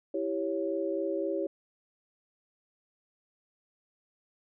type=chord; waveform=sine; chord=C# diminished; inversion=first; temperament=equal with one note detuned; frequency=329.6 / 393.4 / 554.4 Hz; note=E4 / G4 / C#5; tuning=0 / +6 / 0 cents; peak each=-33 dBFS; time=0.14-1.47 s; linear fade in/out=5 ms; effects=none